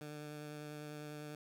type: tone with vibrato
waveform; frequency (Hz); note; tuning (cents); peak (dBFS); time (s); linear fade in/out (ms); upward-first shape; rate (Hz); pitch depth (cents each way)
15% pulse; 149.6; D3; +32; -39; 0.01-1.35; 2; sine; 10; 13
effects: none